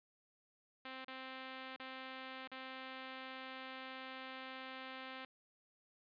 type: tone with dropouts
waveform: 5% pulse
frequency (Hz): 261.6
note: C4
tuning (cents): 0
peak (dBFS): -35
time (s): 0.85-5.25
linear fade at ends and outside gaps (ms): 2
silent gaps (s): 1.046-1.08 / 1.763-1.798 / 2.475-2.516
effects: resampled to 11025 Hz